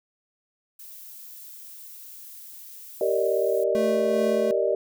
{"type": "noise", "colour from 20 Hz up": "violet", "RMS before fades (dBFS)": -43, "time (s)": [0.79, 3.64], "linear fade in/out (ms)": 5}
{"type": "chord", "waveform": "sine", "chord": "Eb major seventh", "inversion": "first", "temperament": "just", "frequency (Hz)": [388.9, 466.7, 583.4, 622.3], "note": ["G4", "Bb4", "D5", "Eb5"], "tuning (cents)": [-14, 2, -12, 0], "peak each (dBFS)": -26, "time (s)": [3.01, 4.75], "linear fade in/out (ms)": 2}
{"type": "tone with tremolo", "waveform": "square", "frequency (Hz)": 220, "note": "A3", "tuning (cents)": 0, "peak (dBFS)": -27, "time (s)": [3.75, 4.51], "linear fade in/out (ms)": 0, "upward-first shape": "sine", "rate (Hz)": 2.5, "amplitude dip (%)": 35}
{"effects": []}